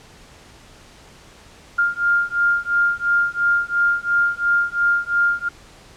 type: beating tone pair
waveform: sine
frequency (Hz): 1402 / 1404.9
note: F6 / F6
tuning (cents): +6 / +10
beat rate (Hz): 2.9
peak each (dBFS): -19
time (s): 1.78-5.49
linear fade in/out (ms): 10
effects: pink hiss -46 dBFS RMS until 5.96 s + low-pass 8000 Hz 12 dB/octave